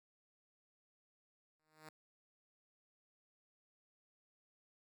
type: tone with exponential growth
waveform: 5% pulse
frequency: 155.56 Hz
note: D#3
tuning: in tune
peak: -39 dBFS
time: 1.59-1.89 s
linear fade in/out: 2 ms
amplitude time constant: 64 ms
effects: none